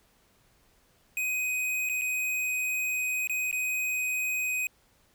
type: tone with dropouts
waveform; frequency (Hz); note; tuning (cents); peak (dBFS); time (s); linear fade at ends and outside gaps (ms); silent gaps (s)
square; 2507; D#7; +12; -28; 1.17-4.67; 1; 1.89-1.896 / 2.013-2.018 / 3.273-3.296 / 3.513-3.527
effects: pink hiss -65 dBFS RMS until 5.14 s